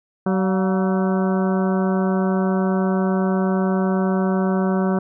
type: harmonic tone with a mistuned harmonic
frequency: 189.6 Hz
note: F#3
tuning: 43 cents sharp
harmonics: 1 / 2 / 3 / 4 / 5 / 6 / 7 / 8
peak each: -18 / -24 / -28 / -30 / -32 / -34 / -35 / -36 dBFS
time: 0.26-4.99 s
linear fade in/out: 5 ms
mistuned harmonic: 4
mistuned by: -79 cents
effects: none